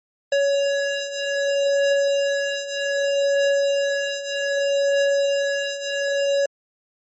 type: beating tone pair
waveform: square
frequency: 560 / 560.64 Hz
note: C#5 / C#5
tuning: +18 / +19 cents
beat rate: 0.64 Hz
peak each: -25 / -21 dBFS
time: 0.32-6.46 s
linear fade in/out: 5 ms
effects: MP3 32 kbps